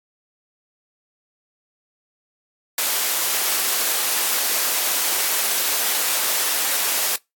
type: high-pass noise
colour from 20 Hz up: white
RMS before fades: -21 dBFS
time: 2.78-7.16 s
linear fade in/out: 2 ms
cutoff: 410 Hz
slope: 12 dB/octave
effects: noise-tail reverb RT60 0.2 s tail -25 dB re dry + AAC 64 kbps